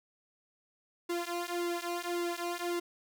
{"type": "tone with flanger", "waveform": "sawtooth", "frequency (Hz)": 347.3, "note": "F4", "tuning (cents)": -10, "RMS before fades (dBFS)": -35, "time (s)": [1.09, 2.8], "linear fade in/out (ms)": 10, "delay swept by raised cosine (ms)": [1.6, 3.5], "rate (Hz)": 1.8, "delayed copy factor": -1, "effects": []}